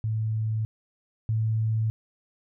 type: tone pair in turn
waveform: sine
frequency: 109.8 / 110.56 Hz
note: A2 / A2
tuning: -3 / +9 cents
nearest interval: unison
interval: 12 cents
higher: second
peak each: -24 / -22 dBFS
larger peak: second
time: 0.04-0.65 / 1.29-1.9 s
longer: neither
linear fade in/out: 0 ms
effects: none